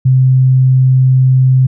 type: tone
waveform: sine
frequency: 130 Hz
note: C3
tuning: 11 cents flat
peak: -5 dBFS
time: 0.05-1.67 s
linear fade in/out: 10 ms
effects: none